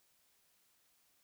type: silence
effects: white hiss -73 dBFS RMS until 1.23 s